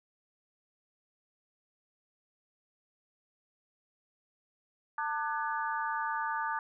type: harmonic tone with a mistuned harmonic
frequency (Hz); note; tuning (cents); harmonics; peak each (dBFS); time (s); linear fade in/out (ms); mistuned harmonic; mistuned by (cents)
298.4; D4; +28; 3 / 4 / 5 / 6; -34 / -36 / -38 / -40; 4.98-6.59; 2; 6; -97
effects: none